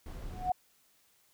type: noise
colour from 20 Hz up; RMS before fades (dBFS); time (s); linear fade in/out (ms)
brown; -42; 0.06-0.5; 2
type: tone with exponential growth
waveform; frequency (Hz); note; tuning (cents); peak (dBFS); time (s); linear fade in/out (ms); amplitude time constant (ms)
sine; 733; F#5; -16; -23; 0.3-0.52; 5; 47
effects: white hiss -68 dBFS RMS until 1.33 s